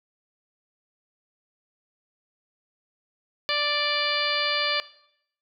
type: harmonic tone with a mistuned harmonic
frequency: 587.3 Hz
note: D5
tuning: in tune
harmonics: 1 / 2 / 3 / 4 / 5 / 6 / 7 / 8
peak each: -31 / -31 / -31 / -31 / -31 / -31 / -31 / -31 dBFS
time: 3.49-4.8 s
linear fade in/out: 0 ms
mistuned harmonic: 7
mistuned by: +33 cents
effects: noise-tail reverb RT60 0.7 s tail -17 dB re dry